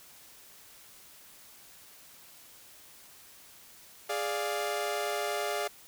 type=chord; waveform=sawtooth; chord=D diminished; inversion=second; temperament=equal; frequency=415.3 / 587.3 / 698.5 Hz; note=Ab4 / D5 / F5; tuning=0 / 0 / 0 cents; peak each=-31 dBFS; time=4.09-5.68 s; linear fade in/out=10 ms; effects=white hiss -54 dBFS RMS until 5.87 s